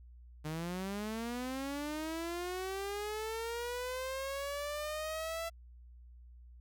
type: linear sweep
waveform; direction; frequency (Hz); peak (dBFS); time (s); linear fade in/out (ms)
sawtooth; up; 150 to 670; -33; 0.44-5.5; 20
effects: added 60 Hz sine -52 dBFS peak until 6.6 s